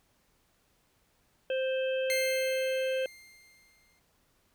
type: harmonic tone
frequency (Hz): 523.3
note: C5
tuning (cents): 0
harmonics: 1 / 3 / 5 / 6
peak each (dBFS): -28 / -41 / -40 / -43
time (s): 1.5-3.06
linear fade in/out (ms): 2
type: tone with exponential decay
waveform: sawtooth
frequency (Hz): 2106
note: C7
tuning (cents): +11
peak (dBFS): -25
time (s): 2.1-3.99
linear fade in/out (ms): 0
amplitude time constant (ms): 410
effects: pink hiss -70 dBFS RMS until 4.54 s